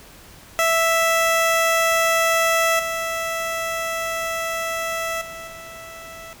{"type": "tone with level steps", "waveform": "15% pulse", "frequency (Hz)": 659.3, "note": "E5", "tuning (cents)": 0, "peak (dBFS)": [-10, -17, -27, -30], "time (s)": [0.59, 6.33], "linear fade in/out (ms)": 0, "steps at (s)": [2.79, 5.21, 5.47], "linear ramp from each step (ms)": 5, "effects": ["pink hiss -45 dBFS RMS until 6.4 s"]}